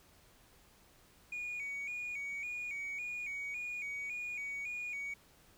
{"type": "tone with vibrato", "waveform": "sine", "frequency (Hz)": 2345, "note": "D7", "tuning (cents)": -3, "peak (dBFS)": -36, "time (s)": [1.32, 5.14], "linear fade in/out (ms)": 5, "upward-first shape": "square", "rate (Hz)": 1.8, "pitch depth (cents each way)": 72, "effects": ["tanh soft clip ceiling -36 dBFS", "pink hiss -64 dBFS RMS until 5.57 s"]}